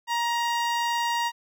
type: tone with notch filter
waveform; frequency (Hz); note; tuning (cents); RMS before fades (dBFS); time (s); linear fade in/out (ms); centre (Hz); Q
sawtooth; 942; A#5; +18; -26; 0.07-1.32; 50; 11000; 0.68
effects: none